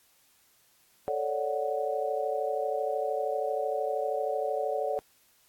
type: chord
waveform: sine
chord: D major seventh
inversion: second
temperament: equal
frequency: 440 / 554.4 / 587.3 / 740 Hz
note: A4 / C#5 / D5 / F#5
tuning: 0 / 0 / 0 / 0 cents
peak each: -33 dBFS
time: 1.08-4.99 s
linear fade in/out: 0 ms
effects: white hiss -64 dBFS RMS until 5.48 s + AAC 64 kbps